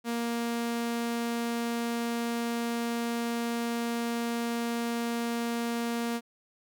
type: tone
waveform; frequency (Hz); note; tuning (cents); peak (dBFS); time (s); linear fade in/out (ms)
sawtooth; 234.4; A#3; +10; -25; 0.04-6.21; 50
effects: none